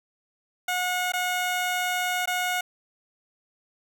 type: tone with dropouts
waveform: 15% pulse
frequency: 725 Hz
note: F#5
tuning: 35 cents flat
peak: -18 dBFS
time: 0.68-2.61 s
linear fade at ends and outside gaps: 5 ms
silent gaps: 1.121-1.135 / 2.258-2.274 s
effects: none